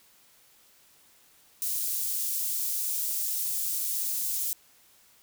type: high-pass noise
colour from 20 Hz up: white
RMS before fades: -30 dBFS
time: 1.62-4.53 s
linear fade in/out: 0 ms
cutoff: 7200 Hz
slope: 12 dB/octave
effects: white hiss -60 dBFS RMS until 5.22 s